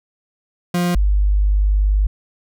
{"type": "tone pair in turn", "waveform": ["40% pulse", "sine"], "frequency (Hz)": [176, 50.19], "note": ["F3", "G1"], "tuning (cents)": [14, 42], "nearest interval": "octave + minor seventh", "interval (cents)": 2172, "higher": "first", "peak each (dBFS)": [-15, -12], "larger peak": "second", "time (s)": [[0.74, 0.95], [0.95, 2.07]], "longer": "second", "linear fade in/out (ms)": 5, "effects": []}